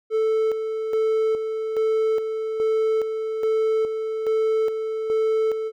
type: tone with tremolo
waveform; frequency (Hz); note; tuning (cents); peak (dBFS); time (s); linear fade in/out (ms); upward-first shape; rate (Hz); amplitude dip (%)
triangle; 440; A4; 0; -16; 0.1-5.72; 50; square; 1.2; 50
effects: none